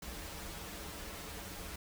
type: noise with comb filter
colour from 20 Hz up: pink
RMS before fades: -45 dBFS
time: 0.02-1.76 s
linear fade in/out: 5 ms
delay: 7.9 ms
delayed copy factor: -0.9
effects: none